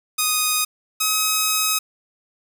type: tone pair in turn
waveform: 5% pulse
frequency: 1244.5 / 1271.4 Hz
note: D#6 / D#6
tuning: 0 / +37 cents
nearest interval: unison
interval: 37 cents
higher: second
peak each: -6 dBFS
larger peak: neither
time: 0.18-0.65 / 1-1.79 s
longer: second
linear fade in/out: 10 ms
effects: none